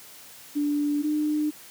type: tone pair in turn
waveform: sine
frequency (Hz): 292.3 / 301.6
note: D4 / D4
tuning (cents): -8 / +46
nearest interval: minor second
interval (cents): 54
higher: second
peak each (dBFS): -22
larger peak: neither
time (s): 0.55-1.03 / 1.03-1.51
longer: neither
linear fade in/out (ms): 20
effects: white hiss -47 dBFS RMS until 1.7 s + high-pass 100 Hz 12 dB/octave